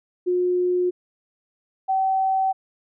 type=tone pair in turn; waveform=sine; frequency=359.6 / 765.9 Hz; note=F#4 / G5; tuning=-49 / -40 cents; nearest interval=octave + minor second; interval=1309 cents; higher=second; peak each=-18 dBFS; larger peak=neither; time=0.26-0.91 / 1.88-2.53 s; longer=neither; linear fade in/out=20 ms; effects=none